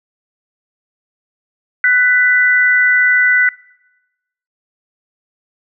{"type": "tone pair together", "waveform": "sine", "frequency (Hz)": [1490, 1985.6], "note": ["F#6", "B6"], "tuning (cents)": [12, 9], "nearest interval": "perfect fourth", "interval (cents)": 497, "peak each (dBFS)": -11, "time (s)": [1.84, 3.49], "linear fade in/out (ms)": 2, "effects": ["noise-tail reverb RT60 1.0 s tail -23 dB re dry"]}